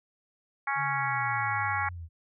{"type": "harmonic tone", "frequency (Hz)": 277.2, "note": "C#4", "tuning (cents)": 0, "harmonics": [3, 4, 5, 6, 7, 8], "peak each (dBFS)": [-32, -33, -34, -35, -35, -36], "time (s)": [0.67, 1.89], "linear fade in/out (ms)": 5}
{"type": "linear sweep", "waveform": "sine", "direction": "down", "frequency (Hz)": [147.5, 80], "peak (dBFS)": -37, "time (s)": [0.75, 2.09], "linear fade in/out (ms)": 50}
{"effects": []}